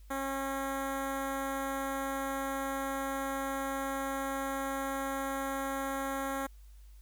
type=tone with notch filter; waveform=10% pulse; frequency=271.7 Hz; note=C#4; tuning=35 cents flat; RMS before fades=-35 dBFS; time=0.1-6.47 s; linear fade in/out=10 ms; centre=4500 Hz; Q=1; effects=added 50 Hz sine -50 dBFS peak until 7.01 s + white hiss -68 dBFS RMS until 7.01 s